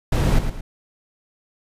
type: noise with echo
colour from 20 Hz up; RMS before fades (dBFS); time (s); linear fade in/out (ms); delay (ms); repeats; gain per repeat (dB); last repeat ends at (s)
brown; -17; 0.12-0.39; 5; 110; 2; -8; 0.61
effects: resampled to 32000 Hz